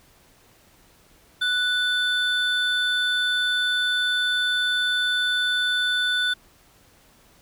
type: tone pair together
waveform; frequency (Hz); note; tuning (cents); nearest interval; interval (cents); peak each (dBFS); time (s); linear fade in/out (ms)
triangle; 1480 / 3520; F#6 / A7; 0 / 0; octave + minor third; 1500; -21 / -22; 1.41-6.34; 10
effects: pink hiss -56 dBFS RMS until 7.41 s